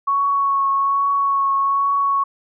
sine tone with vibrato, 1108.7 Hz, C#6, in tune, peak -15 dBFS, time 0.07-2.24 s, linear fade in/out 10 ms, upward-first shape triangle, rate 1.2 Hz, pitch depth 18 cents each way, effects none

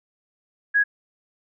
sine tone, 1661.2 Hz, G#6, in tune, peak -15 dBFS, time 0.74-0.84 s, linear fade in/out 20 ms, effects none

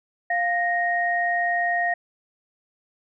sine tone pair together, 699.9 / 1864.7 Hz, F5 / A#6, +4 / 0 cents, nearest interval octave + perfect fourth, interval 1696 cents, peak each -23 dBFS, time 0.3-1.94 s, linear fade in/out 5 ms, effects none

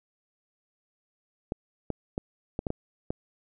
clicks, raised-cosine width 2 ms, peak -16 dBFS, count 7, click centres 1.521 / 1.903 / 2.179 / 2.591 / 2.668 / 2.704 / 3.105 s, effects none

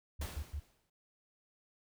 sine tone bursts, 72.8 Hz, D2, 15 cents flat, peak -36 dBFS, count 3, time 0.19-0.6 s, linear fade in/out 10 ms, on 70 ms, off 100 ms
pink noise with exponential decay, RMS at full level -42 dBFS, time 0.21-0.9 s, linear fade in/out 5 ms, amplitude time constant 150 ms
effects none

